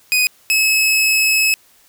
sawtooth tone pair in turn, 2494 / 2582 Hz, D#7 / E7, +3 / -37 cents, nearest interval minor second, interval 60 cents, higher second, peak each -9 dBFS, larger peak neither, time 0.12-0.27 / 0.5-1.54 s, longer second, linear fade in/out 0 ms, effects white hiss -52 dBFS RMS until 1.88 s

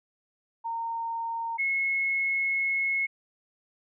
sine tone pair in turn, 919 / 2178 Hz, A#5 / C#7, -25 / -31 cents, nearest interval octave + minor third, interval 1494 cents, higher second, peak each -29 / -24 dBFS, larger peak second, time 0.64-1.58 / 1.58-3.07 s, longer second, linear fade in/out 20 ms, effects none

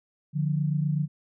sine tone pair together, 148.1 / 176.12 Hz, D3 / F3, +15 / +15 cents, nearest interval minor third, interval 300 cents, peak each -24 / -29 dBFS, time 0.33-1.08 s, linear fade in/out 50 ms, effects none

